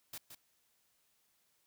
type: noise with echo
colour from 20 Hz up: white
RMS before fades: -45 dBFS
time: 0.13-0.18 s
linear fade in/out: 5 ms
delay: 170 ms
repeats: 1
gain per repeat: -7 dB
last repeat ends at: 0.35 s
effects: white hiss -75 dBFS RMS until 1.66 s